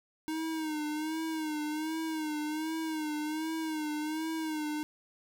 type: tone with vibrato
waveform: square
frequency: 311.4 Hz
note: D#4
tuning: 2 cents sharp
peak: -33 dBFS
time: 0.28-4.83 s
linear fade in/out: 0 ms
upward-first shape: sine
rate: 1.3 Hz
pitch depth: 60 cents each way
effects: none